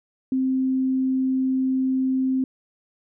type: tone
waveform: sine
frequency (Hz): 261.6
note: C4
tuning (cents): 0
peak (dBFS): -19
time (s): 0.32-2.44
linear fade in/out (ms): 2
effects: none

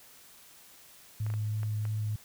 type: tone with vibrato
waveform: sine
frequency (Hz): 107.1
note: A2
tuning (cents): -46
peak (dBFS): -29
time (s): 1.2-2.16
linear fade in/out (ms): 5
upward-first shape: sine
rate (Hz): 3.1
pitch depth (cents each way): 9
type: clicks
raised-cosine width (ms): 0.5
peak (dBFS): -30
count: 5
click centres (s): 1.265 / 1.302 / 1.339 / 1.632 / 1.853
effects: white hiss -55 dBFS RMS until 2.24 s

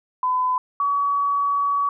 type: tone pair in turn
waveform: sine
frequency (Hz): 1010 / 1133.7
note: B5 / C#6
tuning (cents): +39 / +39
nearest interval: major second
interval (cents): 200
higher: second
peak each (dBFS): -18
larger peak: neither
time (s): 0.23-0.58 / 0.8-1.89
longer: second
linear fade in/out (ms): 2
effects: none

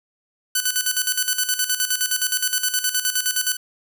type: tone with tremolo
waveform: 5% pulse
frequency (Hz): 1500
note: F#6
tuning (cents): +23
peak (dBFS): -6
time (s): 0.55-3.57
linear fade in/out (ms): 5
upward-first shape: square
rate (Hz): 9.6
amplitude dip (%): 70
effects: none

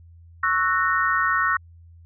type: chord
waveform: sine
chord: F# dominant seventh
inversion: second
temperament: equal with one note detuned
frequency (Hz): 1108.7 / 1318.5 / 1480 / 1844.3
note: C#6 / E6 / F#6 / A#6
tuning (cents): 0 / 0 / 0 / -19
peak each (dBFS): -24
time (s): 0.43-1.57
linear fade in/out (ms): 5
effects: added 84 Hz sine -45 dBFS peak until 2.05 s

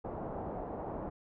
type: low-pass noise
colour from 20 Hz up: white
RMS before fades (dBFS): -40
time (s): 0.04-1.1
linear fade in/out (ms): 10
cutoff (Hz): 810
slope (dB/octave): 24
effects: none

